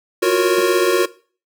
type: chord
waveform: square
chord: Gb major seventh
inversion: third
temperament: equal with one note detuned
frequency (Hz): 349.2 / 365.7 / 466.2 / 554.4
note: F4 / Gb4 / Bb4 / Db5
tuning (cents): 0 / -20 / 0 / 0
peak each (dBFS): -22 / -17 / -20 / -23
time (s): 0.22-1.06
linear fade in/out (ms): 10
type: tone with exponential decay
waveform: 20% pulse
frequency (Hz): 207.7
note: G#3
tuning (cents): 0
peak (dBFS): -22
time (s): 0.58-0.66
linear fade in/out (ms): 2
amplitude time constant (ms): 17
effects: noise-tail reverb RT60 0.4 s tail -19 dB re dry